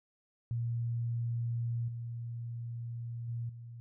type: tone with level steps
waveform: sine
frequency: 117.6 Hz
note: A#2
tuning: 16 cents sharp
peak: -31 / -37 / -34 / -44 dBFS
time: 0.51-3.8 s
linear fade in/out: 0 ms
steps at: 1.88 / 3.28 / 3.49 s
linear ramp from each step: 5 ms
effects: none